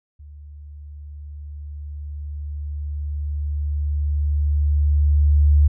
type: tone with level ramp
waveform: sine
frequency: 73.42 Hz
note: D2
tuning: in tune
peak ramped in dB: -38 to -10 dBFS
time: 0.19-5.68 s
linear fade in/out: 10 ms
effects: none